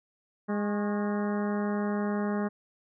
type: harmonic tone with a mistuned harmonic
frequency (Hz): 206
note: G#3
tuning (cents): -14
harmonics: 1 / 2 / 3 / 4 / 5 / 6 / 7 / 8 / 9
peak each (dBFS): -28 / -34 / -38 / -40 / -42 / -44 / -45 / -46 / -47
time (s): 0.48-2.49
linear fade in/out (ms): 20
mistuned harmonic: 5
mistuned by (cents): +81
effects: none